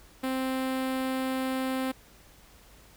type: tone with notch filter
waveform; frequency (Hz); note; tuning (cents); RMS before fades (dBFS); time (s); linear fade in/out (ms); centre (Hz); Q
sawtooth; 261.6; C4; 0; -30; 0.23-1.92; 10; 6100; 1.4
effects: added 50 Hz sine -58 dBFS peak until 2.96 s + pink hiss -56 dBFS RMS until 2.96 s